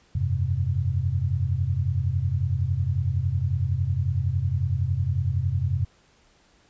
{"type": "chord", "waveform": "sine", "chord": "F suspended second", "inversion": "none", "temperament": "just", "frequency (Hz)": [87.31, 98.22, 130.96], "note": ["F2", "G2", "C3"], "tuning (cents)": [0, 4, 2], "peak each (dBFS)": -26, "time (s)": [0.15, 5.85], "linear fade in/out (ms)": 5, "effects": ["pink hiss -60 dBFS RMS until 6.69 s", "resampled to 16000 Hz"]}